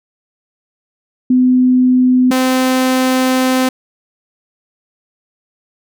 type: tone pair in turn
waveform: sine / sawtooth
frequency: 253.2 / 258.1 Hz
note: B3 / C4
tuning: +43 / -23 cents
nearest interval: unison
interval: 34 cents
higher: second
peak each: -7 dBFS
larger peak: neither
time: 1.3-2.31 / 2.31-3.69 s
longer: second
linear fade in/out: 5 ms
effects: none